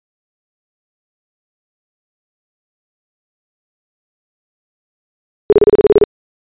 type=tone bursts; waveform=sine; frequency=415.3 Hz; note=G#4; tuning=in tune; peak=-3 dBFS; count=10; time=5.5-6.038 s; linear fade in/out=0 ms; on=25 ms; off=32 ms; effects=resampled to 8000 Hz